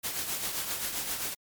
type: noise with tremolo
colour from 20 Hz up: white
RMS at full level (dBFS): -31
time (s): 0.03-1.35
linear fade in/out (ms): 20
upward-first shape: triangle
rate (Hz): 7.6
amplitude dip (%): 55
effects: MP3 96 kbps